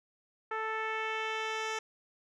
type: tone with low-pass filter sweep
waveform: 10% pulse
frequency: 440 Hz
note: A4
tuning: in tune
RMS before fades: -35 dBFS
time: 0.51-1.79 s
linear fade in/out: 5 ms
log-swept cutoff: 1500 to 5600 Hz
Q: 1.4
effects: none